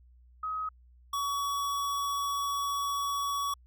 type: tone pair in turn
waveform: sine / square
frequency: 1267 / 1128.8 Hz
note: D#6 / C#6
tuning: +31 / +31 cents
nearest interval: major second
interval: 200 cents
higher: first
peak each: -31 / -30 dBFS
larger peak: second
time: 0.43-0.69 / 1.13-3.54 s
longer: second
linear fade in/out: 5 ms
effects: added 61 Hz sine -55 dBFS peak until 3.66 s